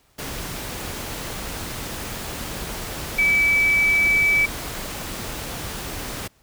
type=tone in noise; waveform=sine; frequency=2300 Hz; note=D7; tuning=37 cents flat; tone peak=-15 dBFS; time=3.18-4.46 s; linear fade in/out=10 ms; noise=pink; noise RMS=-31 dBFS; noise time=0.18-6.28 s; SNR=+13 dB; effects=pink hiss -60 dBFS RMS until 6.42 s